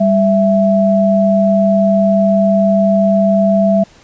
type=tone pair together; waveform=sine; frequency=197.33 / 663 Hz; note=G3 / E5; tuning=+12 / +10 cents; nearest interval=octave + major sixth; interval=2098 cents; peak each=-11 dBFS; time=0-3.84 s; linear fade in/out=10 ms; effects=pink hiss -45 dBFS RMS until 4.03 s + resampled to 16000 Hz